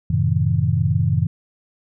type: chord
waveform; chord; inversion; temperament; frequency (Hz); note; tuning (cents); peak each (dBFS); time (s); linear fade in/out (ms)
sine; F# diminished seventh; none; just; 92.5 / 111 / 133.2 / 159.84; F#2 / A2 / C3 / Eb3; 0 / +16 / +31 / +47; -21; 0.1-1.27; 5
effects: none